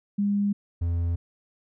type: tone pair in turn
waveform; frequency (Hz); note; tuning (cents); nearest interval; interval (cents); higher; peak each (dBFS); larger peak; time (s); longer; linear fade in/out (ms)
sine / triangle; 202.7 / 85.22; G#3 / F2; -42 / -42; octave + minor third; 1500; first; -21 / -21; neither; 0.18-0.53 / 0.81-1.16; neither; 10
effects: none